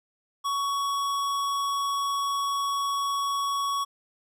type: tone with hard clipping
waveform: sine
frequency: 1119 Hz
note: C#6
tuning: 16 cents sharp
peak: -27 dBFS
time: 0.44-3.85 s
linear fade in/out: 20 ms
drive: 17 dB
effects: none